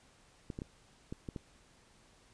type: clicks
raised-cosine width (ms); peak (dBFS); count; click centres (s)
3; -27; 6; 0.502 / 0.589 / 0.619 / 1.125 / 1.288 / 1.362
effects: pink hiss -64 dBFS RMS until 2.33 s + resampled to 22050 Hz